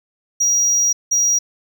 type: tone bursts at uneven times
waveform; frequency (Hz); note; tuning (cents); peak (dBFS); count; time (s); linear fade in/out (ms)
triangle; 5740; F8; +47; -12; 2; 0.4-0.93 / 1.11-1.39; 10
effects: none